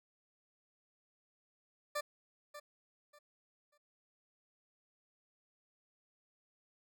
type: tone with echo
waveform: 20% pulse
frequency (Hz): 590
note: D5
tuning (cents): +8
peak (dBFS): -30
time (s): 1.95-2.01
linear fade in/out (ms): 10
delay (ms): 590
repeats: 3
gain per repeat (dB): -12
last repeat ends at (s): 3.78
effects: none